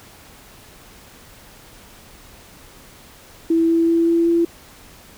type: tone with pitch steps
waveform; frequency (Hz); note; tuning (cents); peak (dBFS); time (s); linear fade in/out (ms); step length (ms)
sine; 329.6 / 331.7 / 333.8 / 335.9 / 338.1; E4 / E4 / E4 / E4 / E4; 0 / +11 / +22 / +33 / +44; -13; 3.5-4.45; 5; 190
effects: pink hiss -45 dBFS RMS until 5.17 s